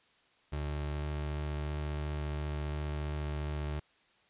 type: tone with pitch glide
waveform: 30% pulse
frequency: 73.9 to 74.76 Hz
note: D2 to D2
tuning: +11 to +31 cents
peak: -31 dBFS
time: 0.52-3.8 s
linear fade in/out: 10 ms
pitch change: +20 cents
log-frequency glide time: 0.92-1.1 s
effects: white hiss -67 dBFS RMS until 4.29 s + resampled to 8000 Hz